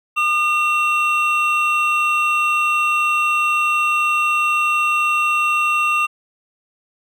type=tone pair together; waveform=triangle; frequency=1213 / 2723 Hz; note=D#6 / F7; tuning=-44 / -44 cents; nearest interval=octave + major second; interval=1400 cents; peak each=-16 dBFS; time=0.16-6.07 s; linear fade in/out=20 ms; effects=none